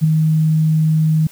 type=tone with ADSR envelope; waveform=sine; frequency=157.1 Hz; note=D#3; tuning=17 cents sharp; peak=-7 dBFS; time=0.01-1.27 s; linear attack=31 ms; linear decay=9 ms; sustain=-4 dB; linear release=4 ms; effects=white hiss -44 dBFS RMS until 1.31 s